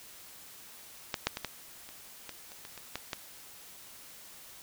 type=clicks; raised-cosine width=0.2 ms; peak=-13 / -9 / -18 / -16 / -30 / -23 / -30 / -26 / -27 / -17 / -16 dBFS; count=11; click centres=1.142 / 1.27 / 1.371 / 1.447 / 1.89 / 2.293 / 2.519 / 2.651 / 2.777 / 2.956 / 3.132 s; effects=white hiss -51 dBFS RMS until 4.62 s